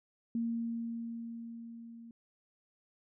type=tone with level ramp; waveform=sine; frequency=231.4 Hz; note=A#3; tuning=13 cents flat; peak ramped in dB=-30 to -48 dBFS; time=0.35-2.11 s; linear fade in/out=2 ms; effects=none